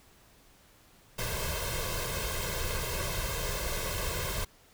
pink noise with comb filter, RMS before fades -33 dBFS, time 1.18-4.45 s, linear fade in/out 10 ms, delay 1.9 ms, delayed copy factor +0.85, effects pink hiss -60 dBFS RMS until 4.73 s

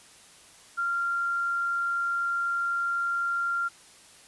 sine tone, 1386 Hz, F6, 14 cents flat, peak -25 dBFS, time 0.77-3.69 s, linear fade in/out 20 ms, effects white hiss -53 dBFS RMS until 4.27 s + resampled to 24000 Hz

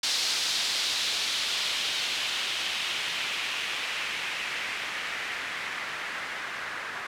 blue noise with low-pass filter sweep, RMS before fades -31 dBFS, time 0.03-7.07 s, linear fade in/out 5 ms, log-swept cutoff 4500 to 1600 Hz, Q 1.8, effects none

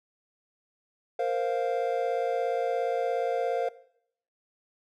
triangle chord, Bb suspended second, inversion none, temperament equal, 466.2 / 523.3 / 698.5 Hz, Bb4 / C5 / F5, 0 / 0 / 0 cents, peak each -28 dBFS, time 1.19-3.69 s, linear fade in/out 5 ms, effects noise-tail reverb RT60 0.7 s tail -19 dB re dry

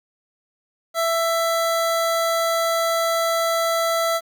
25% pulse tone, 664 Hz, E5, 12 cents sharp, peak -15 dBFS, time 0.94-4.21 s, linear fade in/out 50 ms, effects 9-bit

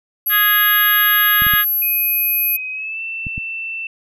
sine tone, 11700 Hz, F#9, 21 cents flat, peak -15 dBFS, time 0.26-2.57 s, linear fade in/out 10 ms
harmonic tone, 415.3 Hz, G#4, in tune, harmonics 3 / 4 / 5 / 6 / 7 / 8 / 9, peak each -20 / -15 / -25 / -31 / -24 / -25 / -31 dBFS, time 0.29-1.65 s, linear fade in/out 50 ms
clicks, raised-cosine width 5 ms, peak -15 dBFS, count 5, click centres 1.421 / 1.467 / 1.537 / 3.268 / 3.379 s
sine tone with pitch glide, 2524 to 2674 Hz, D#7 to E7, +24 to +24 cents, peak -23 dBFS, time 1.82-3.87 s, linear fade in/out 2 ms, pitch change +100 cents, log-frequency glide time 2.72-3.01 s
effects none

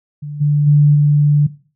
sine tone with level steps, 146.83 Hz, D3, in tune, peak -23 / -10 / -6 / -8 dBFS, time 0.22-1.47 s, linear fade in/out 10 ms, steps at 0.4 / 0.66 / 0.94 s, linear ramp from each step 20 ms, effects noise-tail reverb RT60 0.4 s tail -18 dB re dry

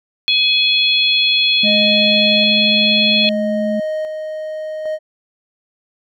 harmonic tone, 843 Hz, G#5, 26 cents sharp, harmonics 3 / 4 / 5, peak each -17 / -14 / -17 dBFS, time 0.28-3.29 s, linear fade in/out 0 ms
sine tone with pitch glide, 212.3 to 215 Hz, G#3 to A3, +38 to -40 cents, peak -18 dBFS, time 1.63-3.8 s, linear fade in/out 5 ms, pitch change +22 cents, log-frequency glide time 2.34-3.6 s
triangle tone with tremolo, 622 Hz, D#5, 1 cent flat, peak -16 dBFS, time 1.63-4.99 s, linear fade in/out 50 ms, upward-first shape square, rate 0.62 Hz, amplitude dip 40%
effects none

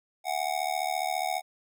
square tone with amplitude modulation, 740 Hz, F#5, in tune, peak -24 dBFS, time 0.24-1.42 s, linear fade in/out 50 ms, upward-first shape sine, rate 74.7 Hz, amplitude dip 100%, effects none

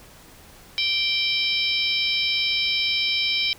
harmonic tone with a mistuned harmonic, 782 Hz, G5, 4 cents flat, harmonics 3 / 4 / 5 / 6 / 7, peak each -26 / -25 / -26 / -33 / -28 dBFS, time 0.78-3.53 s, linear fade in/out 0 ms, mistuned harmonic 7, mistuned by -69 cents, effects pink hiss -48 dBFS RMS until 3.58 s

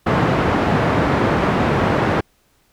pink band-pass noise, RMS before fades -17 dBFS, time 0.06-2.21 s, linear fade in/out 10 ms, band 100 to 1500 Hz, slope 12 dB/octave, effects pink hiss -60 dBFS RMS until 2.72 s

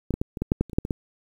clicks, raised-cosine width 3 ms, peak -13 / -12 / -12 / -19 / -12 / -6 / -8 / -30 / -21 / -6 / -17 / -11 dBFS, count 12, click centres 0.107 / 0.14 / 0.215 / 0.372 / 0.42 / 0.519 / 0.61 / 0.697 / 0.732 / 0.785 / 0.851 / 0.908 s, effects 8-bit

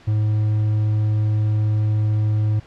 triangle tone, 106.9 Hz, A2, 49 cents flat, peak -14 dBFS, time 0.07-2.6 s, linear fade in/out 10 ms, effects pink hiss -48 dBFS RMS until 2.66 s + low-pass 4000 Hz 12 dB/octave

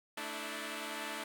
5% pulse chord, A suspended fourth, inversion none, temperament equal with one note detuned, 220 / 293.7 / 324.7 Hz, A3 / D4 / E4, 0 / 0 / -26 cents, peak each -33 / -31 / -33 dBFS, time 0.17-1.24 s, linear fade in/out 5 ms, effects none

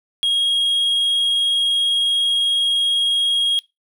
triangle tone with vibrato, 3279 Hz, G#7, 23 cents flat, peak -14 dBFS, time 0.23-3.59 s, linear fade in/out 0 ms, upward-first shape sine, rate 20 Hz, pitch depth 14 cents each way, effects noise-tail reverb RT60 0.2 s tail -23 dB re dry

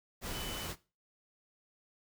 sine tone in noise, 3005 Hz, F#7, 26 cents sharp, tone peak -44 dBFS, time 0.31-0.69 s, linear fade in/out 50 ms, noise pink, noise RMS -40 dBFS, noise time 0.21-0.76 s, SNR -7 dB, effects noise-tail reverb RT60 0.3 s tail -18 dB re dry

